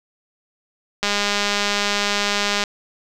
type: click train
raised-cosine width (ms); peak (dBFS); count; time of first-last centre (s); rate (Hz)
0.2; -3; 329; 1.03-2.638; 204
effects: none